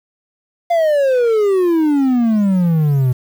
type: exponential sweep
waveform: triangle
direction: down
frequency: 699 to 123.3 Hz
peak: -9 dBFS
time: 0.7-3.13 s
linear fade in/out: 10 ms
effects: 7-bit